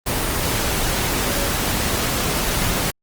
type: tone in noise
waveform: sine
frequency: 563 Hz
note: C#5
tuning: 27 cents sharp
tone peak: -29 dBFS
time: 1.25-1.5 s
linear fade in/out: 10 ms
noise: pink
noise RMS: -21 dBFS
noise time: 0.06-2.91 s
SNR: -11 dB
effects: Opus 24 kbps